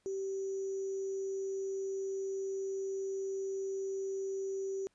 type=tone with sample-and-hold; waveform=sine; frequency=387.5 Hz; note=G4; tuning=20 cents flat; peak=-34 dBFS; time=0.06-4.87 s; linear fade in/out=0 ms; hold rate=6300 Hz; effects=pink hiss -75 dBFS RMS until 4.94 s + resampled to 22050 Hz